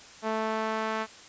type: tone with band-pass filter sweep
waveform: sawtooth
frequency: 219.7 Hz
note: A3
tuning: 2 cents flat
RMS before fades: -30 dBFS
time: 0.22-1.07 s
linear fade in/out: 50 ms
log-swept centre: 830 to 1300 Hz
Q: 1
effects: white hiss -49 dBFS RMS until 1.28 s + resampled to 16000 Hz